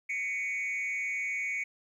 sine tone with frequency modulation, 2233 Hz, C#7, 12 cents sharp, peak -28 dBFS, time 0.09-1.64 s, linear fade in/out 10 ms, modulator 193 Hz, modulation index 0.66, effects tanh soft clip ceiling -29 dBFS + 11-bit

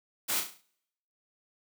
white noise with echo, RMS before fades -30 dBFS, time 0.28-0.41 s, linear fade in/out 20 ms, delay 35 ms, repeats 6, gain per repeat -6 dB, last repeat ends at 0.62 s, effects noise-tail reverb RT60 0.8 s tail -26 dB re dry + high-pass 200 Hz 12 dB/octave

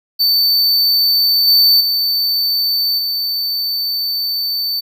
square tone with level steps, 4543 Hz, C#8, 42 cents sharp, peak -11 / -8 / -14 / -17 dBFS, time 0.19-4.81 s, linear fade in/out 20 ms, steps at 1.47 / 1.8 / 2.98 s, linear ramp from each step 10 ms, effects none

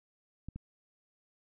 clicks, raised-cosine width 5 ms, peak -29 dBFS, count 2, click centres 0.486 / 0.56 s, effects none

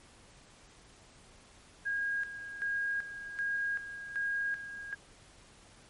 sine tone with tremolo, 1631 Hz, G#6, 32 cents flat, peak -30 dBFS, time 1.85-4.95 s, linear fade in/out 20 ms, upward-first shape square, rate 1.3 Hz, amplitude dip 70%, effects pink hiss -58 dBFS RMS until 5.89 s + MP3 48 kbps

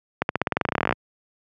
accelerating click train, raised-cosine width 0.5 ms, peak -5 dBFS, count 20, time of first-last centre 0.22-0.925 s, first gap 71 ms, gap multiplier 0.92, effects high-pass 100 Hz 12 dB/octave

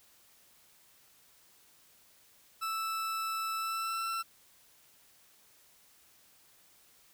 40% pulse tone with pitch glide, 1318.5 to 1342.3 Hz, E6 to E6, 0 to +31 cents, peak -32 dBFS, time 2.61-4.23 s, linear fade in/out 20 ms, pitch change +31 cents, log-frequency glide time 3.56-4.08 s, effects white hiss -63 dBFS RMS until 7.13 s

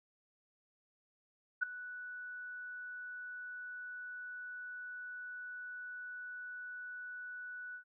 sine tone with ADSR envelope, 1480 Hz, F#6, in tune, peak -26 dBFS, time 1.61-7.84 s, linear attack 21 ms, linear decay 5 ms, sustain -17 dB, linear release 92 ms, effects none

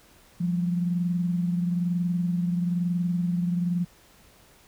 sine tone pair together, 174.61 / 195.68 Hz, F3 / G3, 0 / -3 cents, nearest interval major second, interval 197 cents, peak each -23 / -34 dBFS, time 0.4-3.85 s, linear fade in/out 10 ms, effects pink hiss -56 dBFS RMS until 4.67 s

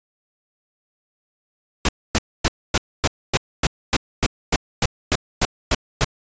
pink noise bursts, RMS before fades -17 dBFS, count 15, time 1.85-6.045 s, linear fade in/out 2 ms, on 37 ms, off 260 ms, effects resampled to 16000 Hz

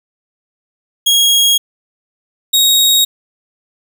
sawtooth tone pair in turn, 3289 / 3770 Hz, G#7 / A#7, -18 / +19 cents, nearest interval major second, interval 237 cents, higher second, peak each -5 dBFS, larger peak neither, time 1.06-1.58 / 2.53-3.05 s, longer neither, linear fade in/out 10 ms, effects none

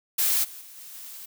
blue noise with level steps, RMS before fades -23 / -42 / -46 / -43 / -41 dBFS, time 0.18-1.26 s, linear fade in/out 10 ms, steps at 0.43 / 0.6 / 0.76 / 0.93 s, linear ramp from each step 20 ms, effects none

